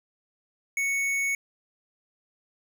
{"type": "tone with tanh clipping", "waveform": "sine", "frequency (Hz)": 2217, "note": "C#7", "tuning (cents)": 0, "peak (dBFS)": -26, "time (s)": [0.77, 1.35], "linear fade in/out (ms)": 2, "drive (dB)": 15, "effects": []}